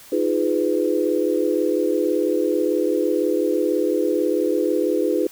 sine chord, F half-diminished seventh, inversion third, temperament equal with one note detuned, 311.1 / 349.2 / 415.3 / 500.8 Hz, Eb4 / F4 / Ab4 / Cb5, 0 / 0 / 0 / +24 cents, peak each -23 dBFS, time 0.12-5.27 s, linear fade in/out 5 ms, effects white hiss -45 dBFS RMS until 5.31 s

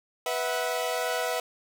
sawtooth chord, B suspended fourth, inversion none, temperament equal with one note detuned, 493.9 / 650.9 / 740 Hz, B4 / E5 / F#5, 0 / -22 / 0 cents, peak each -27 / -27 / -29 dBFS, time 0.26-1.4 s, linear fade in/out 2 ms, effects none

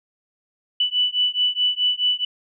sine beating tone pair, 2971 / 2975.7 Hz, F#7 / F#7, +6 / +9 cents, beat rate 4.7 Hz, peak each -21 dBFS, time 0.8-2.25 s, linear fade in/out 5 ms, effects none

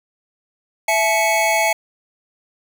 square tone cluster, 662 / 858 / 2220 Hz, E5 / A5 / C#7, +7 / -44 / +2 cents, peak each -20 dBFS, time 0.88-1.73 s, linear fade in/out 5 ms, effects none

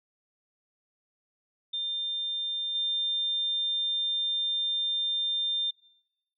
sine tone with level steps, 3600 Hz, A7, 39 cents sharp, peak -29 / -26 dBFS, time 1.73-5.71 s, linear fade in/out 10 ms, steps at 2.75 s, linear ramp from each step 2 ms, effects noise-tail reverb RT60 1.0 s tail -24 dB re dry

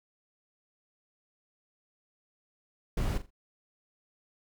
brown noise with echo, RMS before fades -29 dBFS, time 2.97-3.18 s, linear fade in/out 5 ms, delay 42 ms, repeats 3, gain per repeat -12 dB, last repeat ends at 3.306 s, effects none

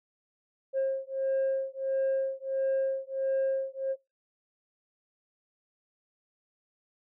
sine beating tone pair, 535 / 536.5 Hz, C5 / C5, +38 / +43 cents, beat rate 1.5 Hz, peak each -28 dBFS, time 0.73-3.96 s, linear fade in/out 50 ms, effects noise-tail reverb RT60 0.2 s tail -22 dB re dry + tanh soft clip ceiling -23 dBFS

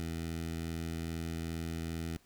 15% pulse tone with notch filter, 82.41 Hz, E2, in tune, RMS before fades -38 dBFS, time 0-2.17 s, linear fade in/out 0 ms, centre 960 Hz, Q 1.2, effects pink hiss -66 dBFS RMS until 2.25 s

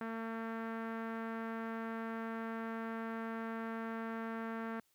sawtooth tone with low-pass filter, 226 Hz, A3, 47 cents sharp, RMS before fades -41 dBFS, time 0.01-4.8 s, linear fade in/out 2 ms, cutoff 1600 Hz, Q 2.2, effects white hiss -75 dBFS RMS until 4.94 s

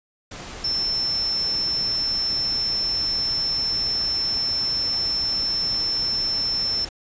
sine tone in noise, 5340 Hz, E8, 22 cents sharp, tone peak -21 dBFS, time 0.64-6.85 s, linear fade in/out 5 ms, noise pink, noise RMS -36 dBFS, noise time 0.31-6.89 s, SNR +12 dB, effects resampled to 16000 Hz

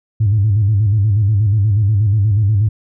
sine tone with vibrato, 103.8 Hz, G#2, in tune, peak -9 dBFS, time 0.2-2.69 s, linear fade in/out 10 ms, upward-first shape square, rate 8.3 Hz, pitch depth 92 cents each way, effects tanh soft clip ceiling -6 dBFS

